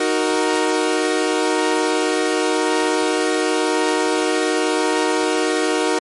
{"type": "chord", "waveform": "sawtooth", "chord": "D# minor", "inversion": "none", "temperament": "equal", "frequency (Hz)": [311.1, 370, 466.2], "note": ["D#4", "F#4", "A#4"], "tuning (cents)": [0, 0, 0], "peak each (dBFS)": -17, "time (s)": [0, 5.99], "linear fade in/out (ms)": 5, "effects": ["MP3 48 kbps"]}